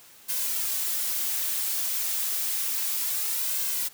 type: noise with flanger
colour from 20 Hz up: blue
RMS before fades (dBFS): -28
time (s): 0.28-3.89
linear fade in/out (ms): 20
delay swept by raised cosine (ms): 1.9 to 5.9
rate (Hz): 0.3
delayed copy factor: +0.55
effects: white hiss -52 dBFS RMS until 3.93 s + high-pass 80 Hz 12 dB/octave